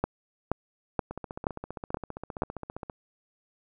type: two click trains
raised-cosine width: 1 ms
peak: -22 / -11 dBFS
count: 28 / 6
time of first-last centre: 1.11-2.898 / 0.04-2.421 s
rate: 15.1 / 2.1 Hz
effects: none